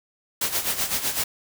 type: noise with tremolo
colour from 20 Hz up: white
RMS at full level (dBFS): -23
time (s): 0.41-1.24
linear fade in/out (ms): 5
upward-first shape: sine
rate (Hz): 7.9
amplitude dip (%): 70
effects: none